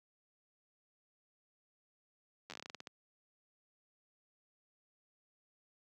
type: slowing click train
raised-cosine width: 0.2 ms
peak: -28 dBFS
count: 13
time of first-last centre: 2.5-2.872 s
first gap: 10 ms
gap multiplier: 1.19
effects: high-pass 150 Hz 12 dB/octave